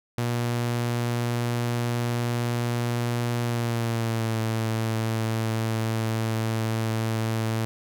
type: tone with pitch glide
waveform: sawtooth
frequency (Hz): 119.4 to 112.05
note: A#2 to A2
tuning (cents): +42 to +32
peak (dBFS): -20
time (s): 0.18-7.65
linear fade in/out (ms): 0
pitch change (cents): -110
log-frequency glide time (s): 3.4-4.36
effects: none